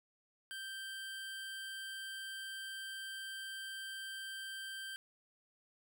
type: tone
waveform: 25% pulse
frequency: 1568 Hz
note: G6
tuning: in tune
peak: -39 dBFS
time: 0.51-4.96 s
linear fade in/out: 0 ms
effects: none